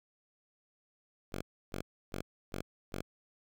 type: tone bursts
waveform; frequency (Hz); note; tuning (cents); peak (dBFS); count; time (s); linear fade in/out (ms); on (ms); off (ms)
5% pulse; 47.15; F#1; +33; -26; 5; 1.32-3.02; 10; 100; 300
effects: none